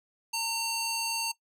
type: tone with band-pass filter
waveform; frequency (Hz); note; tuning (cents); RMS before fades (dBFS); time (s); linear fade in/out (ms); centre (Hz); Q
square; 912; A#5; -38; -31; 0.33-1.32; 10; 6300; 0.83
effects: noise-tail reverb RT60 0.1 s tail -19 dB re dry